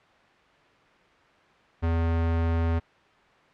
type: tone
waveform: square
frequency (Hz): 83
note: E2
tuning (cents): +12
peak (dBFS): -23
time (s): 1.82-2.8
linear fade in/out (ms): 20
effects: white hiss -57 dBFS RMS until 3.53 s + low-pass 2000 Hz 12 dB/octave